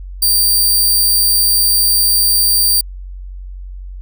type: tone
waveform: 10% pulse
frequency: 4677 Hz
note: D8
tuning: 8 cents flat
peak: -3 dBFS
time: 0.22-2.81 s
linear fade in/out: 5 ms
effects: added 46 Hz sine -26 dBFS peak until 4.01 s